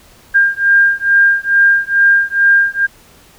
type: beating tone pair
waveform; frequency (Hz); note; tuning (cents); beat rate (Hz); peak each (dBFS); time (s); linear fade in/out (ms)
sine; 1602 / 1604.3; G6 / G6; +37 / +40; 2.3; -11; 0.34-2.87; 20
effects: pink hiss -45 dBFS RMS until 3.38 s